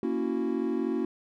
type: chord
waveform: triangle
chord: F# dominant seventh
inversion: first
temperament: equal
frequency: 233.1 / 277.2 / 329.6 / 370 Hz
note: A#3 / C#4 / E4 / F#4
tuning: 0 / 0 / 0 / 0 cents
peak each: -30 dBFS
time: 0.03-1.05 s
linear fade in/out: 2 ms
effects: none